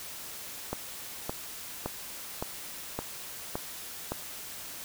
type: click train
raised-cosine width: 1 ms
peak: -17 dBFS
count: 7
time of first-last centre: 0.73-4.12 s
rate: 1.77 Hz
effects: white hiss -42 dBFS RMS until 4.84 s